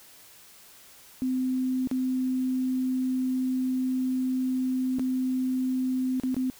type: tone with dropouts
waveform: sine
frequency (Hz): 257.3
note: C4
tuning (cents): -29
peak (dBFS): -24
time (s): 1.22-6.5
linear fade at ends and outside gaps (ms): 0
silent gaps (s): 1.873-1.913 / 4.986-4.995 / 6.199-6.235 / 6.344-6.366
effects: white hiss -52 dBFS RMS until 6.59 s